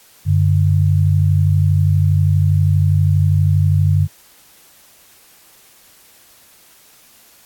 sine tone pair together, 94.76 / 147.2 Hz, F#2 / D3, +42 / +4 cents, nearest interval minor sixth, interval 762 cents, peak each -12 / -15 dBFS, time 0.25-4.08 s, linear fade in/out 50 ms, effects white hiss -48 dBFS RMS until 7.45 s + AAC 64 kbps

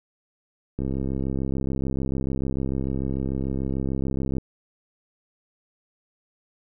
click train, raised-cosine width 3 ms, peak -15 dBFS, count 241, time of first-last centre 0.79-4.383 s, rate 66.8 Hz, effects none

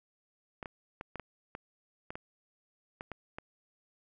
clicks, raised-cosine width 0.5 ms, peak -25 dBFS, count 11, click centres 0.628 / 0.658 / 1.011 / 1.157 / 1.197 / 1.551 / 2.105 / 2.155 / 3.009 / 3.117 / 3.385 s, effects none

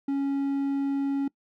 triangle tone, 277.2 Hz, C#4, in tune, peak -22 dBFS, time 0.08-1.28 s, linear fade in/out 5 ms, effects noise-tail reverb RT60 0.1 s tail -23 dB re dry

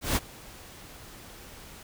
pink noise with ADSR envelope, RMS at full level -25 dBFS, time 0.01-1.83 s, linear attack 150 ms, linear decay 34 ms, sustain -22 dB, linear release 4 ms, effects none

